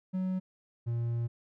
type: tone pair in turn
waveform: triangle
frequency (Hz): 186.2 / 117.53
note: F#3 / A#2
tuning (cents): +11 / +15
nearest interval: minor sixth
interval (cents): 796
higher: first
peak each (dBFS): -27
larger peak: neither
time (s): 0.13-0.4 / 0.86-1.28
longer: second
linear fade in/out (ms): 20
effects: none